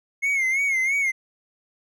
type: tone with vibrato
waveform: triangle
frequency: 2154 Hz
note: C7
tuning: 50 cents sharp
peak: -18 dBFS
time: 0.22-1.12 s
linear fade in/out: 20 ms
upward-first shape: sine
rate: 3 Hz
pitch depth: 84 cents each way
effects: none